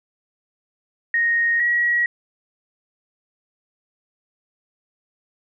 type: tone pair in turn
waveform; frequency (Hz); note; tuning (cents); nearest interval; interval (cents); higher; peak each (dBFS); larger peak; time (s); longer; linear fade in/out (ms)
sine; 1864.7 / 1911.6; A#6 / A#6; 0 / +43; unison; 43; second; -16; neither; 1.14-1.6 / 1.6-2.06; neither; 2
effects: none